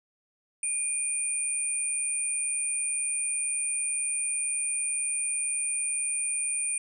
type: tone pair together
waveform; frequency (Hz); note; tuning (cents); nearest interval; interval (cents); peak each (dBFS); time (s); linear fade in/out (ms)
sine; 2439 / 9071; D#7 / C#9; -35 / +39; octave + major seventh; 2274; -36 / -27; 0.63-6.78; 2
effects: none

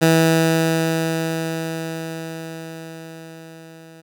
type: tone with level ramp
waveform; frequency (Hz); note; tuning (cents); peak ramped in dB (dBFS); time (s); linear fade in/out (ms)
15% pulse; 162.8; E3; -21; -5 to -35; 0.01-4.02; 20
effects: none

